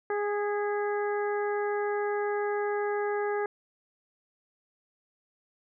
harmonic tone with a mistuned harmonic, 412.8 Hz, G#4, 10 cents flat, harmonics 1 / 2 / 3 / 4 / 5, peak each -28 / -34 / -39 / -38 / -44 dBFS, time 0.1-3.46 s, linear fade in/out 2 ms, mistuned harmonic 5, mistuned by -36 cents, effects none

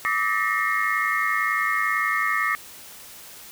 sine tone cluster, 1164 / 1275 / 1801 / 1899 / 2147 Hz, D6 / D#6 / A6 / A#6 / C7, -16 / +42 / +40 / +32 / +44 cents, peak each -27 dBFS, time 0.05-2.55 s, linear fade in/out 0 ms, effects white hiss -43 dBFS RMS until 3.51 s

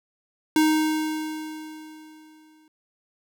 square tone with exponential decay, 311.1 Hz, D#4, in tune, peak -16 dBFS, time 0.56-2.68 s, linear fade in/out 2 ms, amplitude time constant 460 ms, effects none

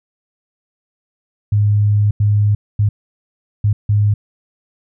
sine tone bursts at uneven times, 103.83 Hz, G#2, in tune, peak -10 dBFS, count 5, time 1.52-2.11 / 2.2-2.55 / 2.79-2.89 / 3.64-3.73 / 3.89-4.14 s, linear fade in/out 5 ms, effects none

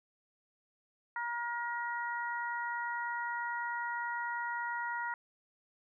harmonic tone, 474.6 Hz, A#4, 31 cents sharp, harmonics 2 / 3 / 4, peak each -37 / -39 / -40 dBFS, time 1.16-5.14 s, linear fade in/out 2 ms, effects none

